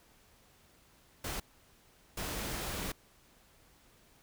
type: noise bursts at uneven times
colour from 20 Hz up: pink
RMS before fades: -38 dBFS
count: 2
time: 1.24-1.4 / 2.17-2.92 s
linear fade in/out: 5 ms
effects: pink hiss -64 dBFS RMS until 4.22 s